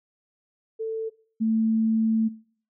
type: tone pair in turn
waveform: sine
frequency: 444.7 / 222.3 Hz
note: A4 / A3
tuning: +18 / +18 cents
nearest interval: octave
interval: 1200 cents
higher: first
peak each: -26 / -20 dBFS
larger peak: second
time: 0.79-1.1 / 1.4-2.29 s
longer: second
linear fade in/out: 20 ms
effects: noise-tail reverb RT60 0.5 s tail -20 dB re dry